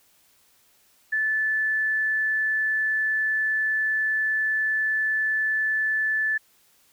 sine tone, 1745 Hz, A6, 15 cents flat, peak -21 dBFS, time 1.12-6.38 s, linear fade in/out 10 ms, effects white hiss -61 dBFS RMS until 6.92 s

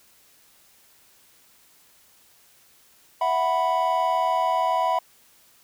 triangle chord, E suspended second, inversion none, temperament equal, 659.3 / 740 / 987.8 Hz, E5 / F#5 / B5, 0 / 0 / 0 cents, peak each -24 / -23 / -21 dBFS, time 3.21-4.99 s, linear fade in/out 5 ms, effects white hiss -57 dBFS RMS until 5.63 s

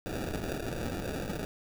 blue noise with sample-and-hold, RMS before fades -35 dBFS, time 0.06-1.45 s, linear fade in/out 0 ms, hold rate 1050 Hz, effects none

